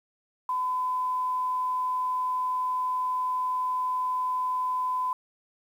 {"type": "tone with quantisation", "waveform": "sine", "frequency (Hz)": 1011, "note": "B5", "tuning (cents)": 40, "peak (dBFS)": -25, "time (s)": [0.49, 5.13], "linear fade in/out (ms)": 2, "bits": 9, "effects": []}